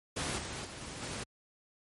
pink noise with level steps, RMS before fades -34 / -40 / -45 / -43 / -39 dBFS, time 0.16-1.24 s, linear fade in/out 10 ms, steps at 0.38 / 0.65 / 0.81 / 1.02 s, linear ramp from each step 5 ms, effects high-pass 60 Hz 12 dB/octave + MP3 48 kbps

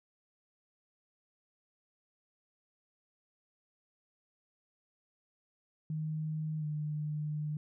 sine tone with pitch glide, 155.6 to 150.91 Hz, D#3 to D3, 0 to +47 cents, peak -33 dBFS, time 5.9-7.57 s, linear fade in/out 2 ms, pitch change -53 cents, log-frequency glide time 6.59-6.65 s, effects none

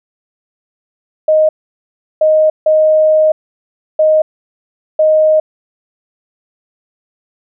sine tone bursts at uneven times, 622.3 Hz, D#5, in tune, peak -6 dBFS, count 5, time 1.28-1.49 / 2.21-2.5 / 2.66-3.32 / 3.99-4.22 / 4.99-5.4 s, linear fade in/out 5 ms, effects none

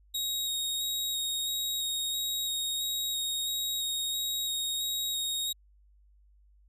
sawtooth tone with vibrato, 3769 Hz, A#7, 18 cents sharp, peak -27 dBFS, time 0.14-5.53 s, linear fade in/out 10 ms, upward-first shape square, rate 1.5 Hz, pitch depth 11 cents each way, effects added 50 Hz sine -58 dBFS peak until 6.68 s

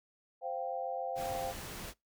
sine chord, C suspended fourth, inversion none, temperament just, 523.3 / 697.7 / 784.9 Hz, C5 / F5 / G5, 0 / -2 / +2 cents, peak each -39 dBFS, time 0.41-1.54 s, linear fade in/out 50 ms
pink noise, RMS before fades -44 dBFS, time 1.15-1.94 s, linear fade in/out 50 ms
effects noise-tail reverb RT60 0.2 s tail -24 dB re dry

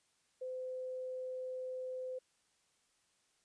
sine tone, 512 Hz, C5, 38 cents flat, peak -39 dBFS, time 0.41-2.19 s, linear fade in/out 10 ms, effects white hiss -75 dBFS RMS until 3.44 s + resampled to 22050 Hz

